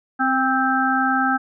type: harmonic tone with a mistuned harmonic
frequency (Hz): 261.6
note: C4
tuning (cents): 0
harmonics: 1 / 3 / 5 / 6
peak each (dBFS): -22 / -22 / -22 / -22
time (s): 0.19-1.38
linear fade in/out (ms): 20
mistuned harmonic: 3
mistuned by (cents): +21
effects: none